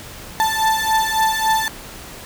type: beating tone pair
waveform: 35% pulse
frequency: 880 / 883.6 Hz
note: A5 / A5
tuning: 0 / +7 cents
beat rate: 3.6 Hz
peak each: -17 dBFS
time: 0.4-1.68 s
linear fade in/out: 0 ms
effects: pink hiss -36 dBFS RMS until 2.25 s